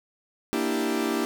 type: chord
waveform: 40% pulse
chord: E half-diminished seventh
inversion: second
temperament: equal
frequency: 233.1 / 293.7 / 329.6 / 392 Hz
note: Bb3 / D4 / E4 / G4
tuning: 0 / 0 / 0 / 0 cents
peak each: -29 dBFS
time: 0.53-1.25 s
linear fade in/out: 0 ms
effects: none